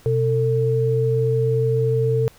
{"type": "tone pair together", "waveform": "sine", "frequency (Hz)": [125.8, 448.3], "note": ["B2", "A4"], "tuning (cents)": [32, 32], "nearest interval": "octave + minor seventh", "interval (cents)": 2200, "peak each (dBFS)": -19, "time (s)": [0.06, 2.28], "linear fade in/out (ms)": 0, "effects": ["pink hiss -51 dBFS RMS until 2.38 s"]}